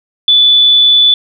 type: tone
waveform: sine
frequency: 3475 Hz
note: A7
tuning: 22 cents flat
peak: -4 dBFS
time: 0.28-1.14 s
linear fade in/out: 2 ms
effects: none